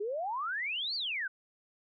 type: exponential two-way sweep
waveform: sine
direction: up then down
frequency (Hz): 392 to 4699 to 1462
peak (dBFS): -32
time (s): 0-1.28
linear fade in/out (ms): 10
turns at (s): 0.95
effects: none